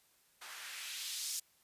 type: noise with band-pass filter sweep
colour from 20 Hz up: blue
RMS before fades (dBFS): -43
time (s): 0.41-1.4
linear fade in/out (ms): 10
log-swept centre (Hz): 1100 to 6200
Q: 1.3
effects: white hiss -70 dBFS RMS until 1.63 s + resampled to 32000 Hz